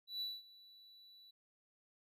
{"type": "tone with ADSR envelope", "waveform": "triangle", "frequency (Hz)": 3951, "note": "B7", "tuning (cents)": 0, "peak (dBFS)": -36, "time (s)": [0.07, 1.31], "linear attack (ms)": 140, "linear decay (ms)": 210, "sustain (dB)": -21, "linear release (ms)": 8, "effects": []}